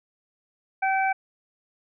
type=harmonic tone; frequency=770 Hz; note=G5; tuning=31 cents flat; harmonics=1 / 2 / 3; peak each=-22 / -28 / -29 dBFS; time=0.82-1.13 s; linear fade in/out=10 ms; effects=none